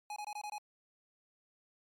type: tone bursts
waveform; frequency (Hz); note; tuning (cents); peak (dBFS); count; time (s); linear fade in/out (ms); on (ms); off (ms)
square; 836; G#5; +11; -40; 6; 0.1-0.582; 2; 62; 22
effects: low-pass 12000 Hz 12 dB/octave + MP3 96 kbps